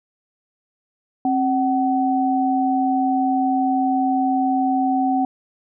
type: tone pair together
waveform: sine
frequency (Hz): 266.4 / 754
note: C4 / F#5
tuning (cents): +31 / +32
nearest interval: octave + tritone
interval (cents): 1801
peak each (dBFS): -19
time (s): 1.25-5.25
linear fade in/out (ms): 2
effects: none